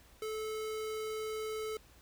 square tone, 434.7 Hz, A4, 21 cents flat, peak -37 dBFS, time 0.22-1.77 s, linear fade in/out 2 ms, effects added 60 Hz sine -63 dBFS peak until 2.01 s + pink hiss -62 dBFS RMS until 2.01 s

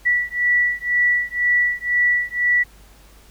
sine beating tone pair, 1949 / 1951 Hz, B6 / B6, -23 / -22 cents, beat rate 2 Hz, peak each -19 dBFS, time 0.05-2.64 s, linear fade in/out 20 ms, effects added 50 Hz sine -47 dBFS peak until 3.3 s + pink hiss -51 dBFS RMS until 3.3 s

